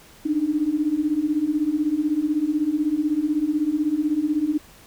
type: beating tone pair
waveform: sine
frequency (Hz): 291.1 / 307.1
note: D4 / D#4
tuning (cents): -15 / -23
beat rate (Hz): 16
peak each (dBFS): -24 / -21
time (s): 0.25-4.58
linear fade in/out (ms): 10
effects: pink hiss -49 dBFS RMS until 4.86 s